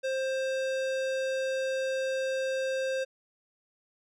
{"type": "tone with hard clipping", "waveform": "sine", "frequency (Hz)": 528, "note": "C5", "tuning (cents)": 16, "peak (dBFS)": -30, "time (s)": [0.03, 3.05], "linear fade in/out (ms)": 20, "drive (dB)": 18, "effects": []}